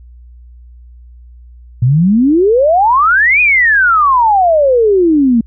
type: exponential two-way sweep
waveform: sine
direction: up then down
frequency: 116.54 to 2515 to 221.9 Hz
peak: -6 dBFS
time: 1.82-5.41 s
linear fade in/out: 5 ms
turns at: 3.41 s
effects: added 60 Hz sine -34 dBFS peak until 5.46 s